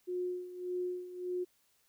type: tone with tremolo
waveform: sine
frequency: 360.6 Hz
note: F#4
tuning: 45 cents flat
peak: -32 dBFS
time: 0.07-1.45 s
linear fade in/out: 20 ms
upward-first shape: sine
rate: 1.7 Hz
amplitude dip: 75%
effects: white hiss -72 dBFS RMS until 1.88 s